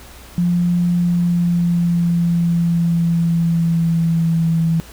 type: tone with pitch glide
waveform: sine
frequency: 174.9 to 164.13 Hz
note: F3 to E3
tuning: +3 to -7 cents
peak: -13 dBFS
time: 0.38-4.8 s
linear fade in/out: 0 ms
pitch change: -110 cents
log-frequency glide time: 0.89-4.59 s
effects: added 60 Hz sine -41 dBFS peak until 4.92 s + pink hiss -41 dBFS RMS until 4.92 s